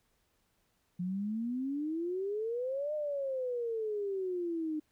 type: exponential two-way sweep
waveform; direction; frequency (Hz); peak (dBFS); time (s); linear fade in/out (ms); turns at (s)
sine; up then down; 174.61 to 612 to 302.7; -32; 0.99-4.8; 10; 2.94
effects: pink hiss -75 dBFS RMS until 4.91 s